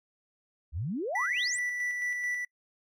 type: exponential sweep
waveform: sine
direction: up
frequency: 65.6 to 10000 Hz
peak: -30 dBFS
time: 0.72-1.6 s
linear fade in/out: 50 ms
type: tone with tremolo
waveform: triangle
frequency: 1966 Hz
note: B6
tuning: 8 cents flat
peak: -27 dBFS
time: 1.15-2.45 s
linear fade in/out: 5 ms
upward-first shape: square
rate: 4.6 Hz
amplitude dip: 30%
effects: noise-tail reverb RT60 0.1 s tail -26 dB re dry